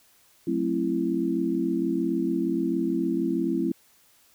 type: chord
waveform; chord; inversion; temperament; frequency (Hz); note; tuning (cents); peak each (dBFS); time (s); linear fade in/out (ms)
sine; F# half-diminished seventh; none; just; 185 / 222 / 266.4 / 333; F#3 / A3 / C4 / E4; 0 / +16 / +31 / +18; -31 / -31 / -28 / -26; 0.47-3.72; 5
effects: white hiss -60 dBFS RMS until 4.34 s